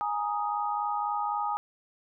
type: chord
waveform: sine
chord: Ab suspended second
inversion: none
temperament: just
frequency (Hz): 830.6 / 934.4 / 1245.9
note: Ab5 / Bb5 / Eb6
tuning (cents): 0 / +4 / +2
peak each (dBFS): -30 / -34 / -32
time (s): 0.01-1.57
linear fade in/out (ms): 0
effects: none